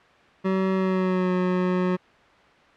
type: tone with pitch glide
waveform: 25% pulse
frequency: 189.8 to 182.28 Hz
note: F#3 to F#3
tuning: +44 to -26 cents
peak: -17 dBFS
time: 0.44-1.97 s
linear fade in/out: 20 ms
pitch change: -70 cents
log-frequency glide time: 0.74-1.32 s
effects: white hiss -53 dBFS RMS until 2.76 s + low-pass 2000 Hz 12 dB/octave